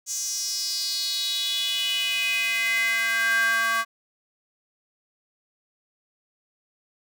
square tone with high-pass filter sweep, 227.3 Hz, A#3, 43 cents flat, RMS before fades -25 dBFS, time 0.06-3.85 s, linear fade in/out 50 ms, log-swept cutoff 6500 to 1300 Hz, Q 5.7, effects none

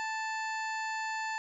harmonic tone with a mistuned harmonic, 880 Hz, A5, in tune, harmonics 1 / 2 / 3 / 4 / 5 / 6 / 7 / 8, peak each -35 / -37 / -43 / -55 / -48 / -57 / -59 / -50 dBFS, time 0-1.38 s, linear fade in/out 0 ms, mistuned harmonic 6, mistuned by -100 cents, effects none

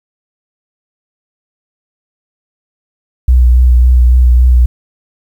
sine tone with vibrato, 61.74 Hz, B1, in tune, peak -3 dBFS, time 3.28-4.66 s, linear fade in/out 5 ms, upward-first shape sine, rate 3.6 Hz, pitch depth 27 cents each way, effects 7-bit

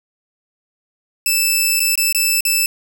10% pulse tone with dropouts, 2637 Hz, E7, in tune, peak -5 dBFS, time 1.26-2.66 s, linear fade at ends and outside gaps 2 ms, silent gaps 1.796-1.802 / 1.955-1.976 / 2.126-2.147 / 2.407-2.451 s, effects none

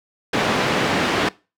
pink band-pass noise, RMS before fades -20 dBFS, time 0.33-1.29 s, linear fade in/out 5 ms, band 170 to 3300 Hz, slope 12 dB/octave, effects noise-tail reverb RT60 0.3 s tail -22 dB re dry

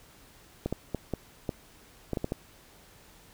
clicks, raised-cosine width 2 ms, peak -16 dBFS, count 9, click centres 0.66 / 0.726 / 0.947 / 1.137 / 1.492 / 2.133 / 2.172 / 2.244 / 2.321 s, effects pink hiss -56 dBFS RMS until 3.33 s

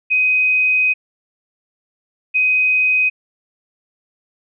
sine tone pair in turn, 2512 / 2512 Hz, D#7 / D#7, +16 / +16 cents, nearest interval unison, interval 0 cents, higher neither, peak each -12 dBFS, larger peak neither, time 0.1-0.94 / 2.34-3.1 s, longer first, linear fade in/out 20 ms, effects none

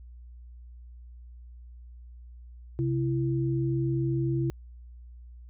sine tone pair together, 132.6 / 334.4 Hz, C3 / E4, +23 / +25 cents, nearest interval octave + major third, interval 1602 cents, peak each -26 / -29 dBFS, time 2.79-4.5 s, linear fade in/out 0 ms, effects added 60 Hz sine -44 dBFS peak until 5.49 s

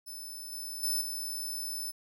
10% pulse tone with level steps, 5274 Hz, E8, in tune, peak -35 / -32 / -23 / -29 dBFS, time 0.06-1.92 s, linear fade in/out 20 ms, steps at 0.52 / 0.83 / 1.01 s, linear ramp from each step 5 ms, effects none

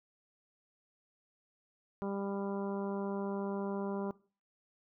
harmonic tone, 198.4 Hz, G3, 21 cents sharp, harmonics 1 / 2 / 3 / 4 / 5 / 6 / 7, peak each -37 / -39 / -44 / -47 / -46 / -52 / -54 dBFS, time 2.02-4.11 s, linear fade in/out 0 ms, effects noise-tail reverb RT60 0.4 s tail -21 dB re dry

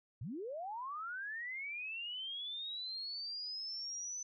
sine linear sweep, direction up, 91.9 to 6090 Hz, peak -40 dBFS, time 0.21-4.23 s, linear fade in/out 5 ms, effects none

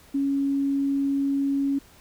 sine tone, 277.3 Hz, C#4, 1 cent sharp, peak -21 dBFS, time 0.14-1.79 s, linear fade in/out 10 ms, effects pink hiss -53 dBFS RMS until 2 s

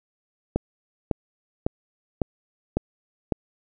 click train, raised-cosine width 2 ms, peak -8 dBFS, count 6, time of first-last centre 0.56-3.322 s, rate 1.81 Hz, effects none

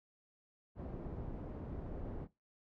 pink low-pass noise, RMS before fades -44 dBFS, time 0.75-2.28 s, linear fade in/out 50 ms, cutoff 530 Hz, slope 12 dB/octave, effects noise-tail reverb RT60 0.2 s tail -17 dB re dry

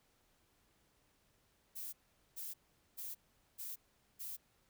violet noise bursts, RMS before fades -45 dBFS, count 5, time 1.75-4.37 s, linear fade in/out 20 ms, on 180 ms, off 430 ms, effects pink hiss -74 dBFS RMS until 4.69 s

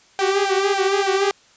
sawtooth tone with flanger, 392 Hz, G4, in tune, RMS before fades -19 dBFS, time 0.19-1.31 s, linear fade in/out 0 ms, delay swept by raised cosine 1.2 to 6 ms, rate 3.5 Hz, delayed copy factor +0.8, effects white hiss -53 dBFS RMS until 1.56 s + resampled to 16000 Hz

